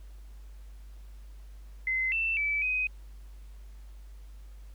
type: tone with pitch steps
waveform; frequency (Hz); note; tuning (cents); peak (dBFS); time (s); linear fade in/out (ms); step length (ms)
sine; 2056 / 2671 / 2307 / 2511; C7 / E7 / D7 / D#7; -31 / +22 / -31 / +15; -26; 1.87-2.87; 2; 250
effects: added 50 Hz sine -44 dBFS peak until 4.74 s + pink hiss -64 dBFS RMS until 4.74 s